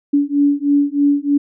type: beating tone pair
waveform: sine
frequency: 284.5 / 287.7 Hz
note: C#4 / D4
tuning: +45 / -36 cents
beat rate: 3.2 Hz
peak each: -15 dBFS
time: 0.13-1.38 s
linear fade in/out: 10 ms
effects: none